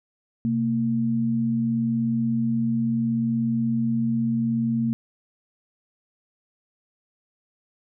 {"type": "tone pair together", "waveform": "sine", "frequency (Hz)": [128.38, 229.1], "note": ["C3", "A#3"], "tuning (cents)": [-32, -30], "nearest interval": "minor seventh", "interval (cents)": 1002, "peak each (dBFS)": [-28, -21], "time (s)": [0.45, 4.93], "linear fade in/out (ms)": 0, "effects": []}